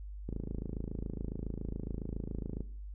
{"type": "click train", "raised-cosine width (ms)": 3, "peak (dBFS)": -25, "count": 64, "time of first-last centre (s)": [0.29, 2.606], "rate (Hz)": 27.2, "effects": ["noise-tail reverb RT60 0.5 s tail -17 dB re dry", "added 50 Hz sine -41 dBFS peak until 2.94 s"]}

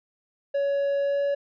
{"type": "tone with pitch glide", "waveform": "triangle", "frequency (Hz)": [561, 565.2], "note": ["C#5", "C#5"], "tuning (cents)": [21, 34], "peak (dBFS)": -20, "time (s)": [0.54, 1.35], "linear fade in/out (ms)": 10, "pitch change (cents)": 13, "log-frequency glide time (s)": [1, 1.22], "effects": ["resampled to 11025 Hz"]}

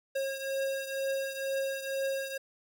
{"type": "beating tone pair", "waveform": "square", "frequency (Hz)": [541, 543.1], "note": ["C#5", "C#5"], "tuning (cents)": [-42, -36], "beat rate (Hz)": 2.1, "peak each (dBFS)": [-33, -38], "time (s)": [0.15, 2.38], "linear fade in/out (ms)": 10, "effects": []}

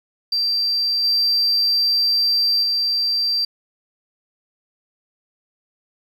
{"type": "tone with level steps", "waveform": "sine", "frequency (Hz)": 4699, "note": "D8", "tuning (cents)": 0, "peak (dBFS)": [-16, -13, -16], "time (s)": [0.32, 3.45], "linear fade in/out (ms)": 5, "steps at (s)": [1.03, 2.62], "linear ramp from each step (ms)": 20, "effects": ["tanh soft clip ceiling -13 dBFS", "8-bit"]}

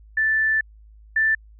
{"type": "tone pair in turn", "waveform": "sine", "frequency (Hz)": [1760, 1767.1], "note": ["A6", "A6"], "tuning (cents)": [0, 7], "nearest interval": "unison", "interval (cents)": 7, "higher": "second", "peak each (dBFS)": [-17, -16], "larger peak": "second", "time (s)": [[0.17, 0.61], [1.16, 1.35]], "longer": "first", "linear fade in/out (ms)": 5, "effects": ["added 53 Hz sine -45 dBFS peak until 1.59 s"]}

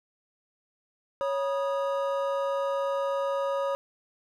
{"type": "tone cluster", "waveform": "triangle", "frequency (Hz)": [554, 967, 1238], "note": ["C#5", "B5", "D#6"], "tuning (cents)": [-1, -37, -9], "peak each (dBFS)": [-25, -33, -33], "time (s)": [1.21, 3.75], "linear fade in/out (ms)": 0, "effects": []}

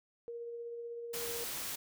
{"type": "tone with tremolo", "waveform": "sine", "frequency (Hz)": 470, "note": "A#4", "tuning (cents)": 14, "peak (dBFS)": -39, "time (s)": [0.28, 1.44], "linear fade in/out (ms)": 0, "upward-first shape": "triangle", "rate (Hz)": 16, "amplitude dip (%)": 30}
{"type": "noise", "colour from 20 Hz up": "white", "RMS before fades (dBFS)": -40, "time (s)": [1.13, 1.76], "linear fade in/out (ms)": 10}
{"effects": []}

